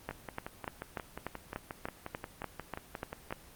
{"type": "two click trains", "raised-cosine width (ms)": 0.5, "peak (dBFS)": [-20, -23], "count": [12, 19], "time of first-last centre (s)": [[0.09, 3.325], [0.11, 3.307]], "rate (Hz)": [3.4, 5.63], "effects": ["pink hiss -55 dBFS RMS until 3.55 s", "Opus 24 kbps"]}